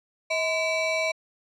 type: ring-modulated tone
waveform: square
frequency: 830.6 Hz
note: G#5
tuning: in tune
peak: -21 dBFS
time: 0.3-1.12 s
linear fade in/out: 10 ms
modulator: 1470 Hz
effects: low-pass 6000 Hz 12 dB/octave